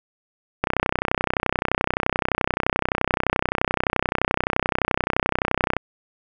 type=click train; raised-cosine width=0.5 ms; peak=-4 dBFS; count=163; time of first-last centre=0.64-5.767 s; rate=31.6 Hz; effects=none